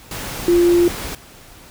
sine tone in noise, 347.3 Hz, F4, 10 cents flat, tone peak -10 dBFS, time 0.48-0.88 s, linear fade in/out 2 ms, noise pink, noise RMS -28 dBFS, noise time 0.11-1.15 s, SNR +15 dB, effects pink hiss -43 dBFS RMS until 1.7 s

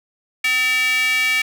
square tone with high-pass filter, 255.2 Hz, C4, 43 cents flat, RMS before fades -18 dBFS, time 0.44-1.42 s, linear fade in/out 5 ms, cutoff 2200 Hz, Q 6.8, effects none

